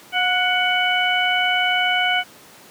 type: tone cluster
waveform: sine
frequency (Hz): 725 / 1471 / 2240 / 2985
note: F#5 / F#6 / C#7 / F#7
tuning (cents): -35 / -11 / +18 / +15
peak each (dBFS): -22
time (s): 0.12-2.24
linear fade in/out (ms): 50
effects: pink hiss -45 dBFS RMS until 2.7 s + high-pass 200 Hz 12 dB/octave